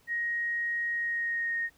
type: tone with pitch glide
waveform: sine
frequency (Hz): 1880 to 1856.3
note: A#6 to A#6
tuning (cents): +14 to -8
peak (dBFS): -28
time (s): 0.07-1.7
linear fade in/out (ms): 50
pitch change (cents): -22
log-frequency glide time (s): 0.9-1.59
effects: pink hiss -64 dBFS RMS until 1.77 s